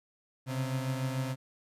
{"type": "beating tone pair", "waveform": "35% pulse", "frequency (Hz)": [130, 136.8], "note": ["C3", "C#3"], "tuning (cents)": [-11, -23], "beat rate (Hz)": 6.8, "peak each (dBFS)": [-30, -36], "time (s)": [0.46, 1.36], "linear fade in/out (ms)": 50, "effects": ["resampled to 32000 Hz", "11-bit"]}